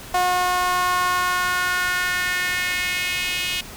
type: tone with high-pass filter sweep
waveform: sawtooth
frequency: 361.5 Hz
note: F#4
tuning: 40 cents flat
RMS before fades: -22 dBFS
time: 0.14-3.61 s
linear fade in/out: 5 ms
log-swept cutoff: 780 to 2800 Hz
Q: 3.1
effects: pink hiss -38 dBFS RMS until 3.76 s